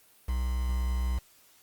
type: tone with quantisation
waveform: triangle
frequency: 62.2 Hz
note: B1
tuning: 13 cents sharp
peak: -24 dBFS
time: 0.28-1.19 s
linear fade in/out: 10 ms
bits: 7
effects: white hiss -60 dBFS RMS until 1.62 s + Opus 32 kbps